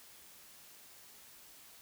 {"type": "silence", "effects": ["white hiss -57 dBFS RMS until 1.81 s"]}